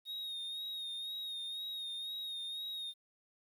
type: tone with vibrato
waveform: triangle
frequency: 3729 Hz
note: A#7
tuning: in tune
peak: -38 dBFS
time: 0.05-2.94 s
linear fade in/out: 50 ms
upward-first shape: sine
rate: 2 Hz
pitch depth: 40 cents each way
effects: 11-bit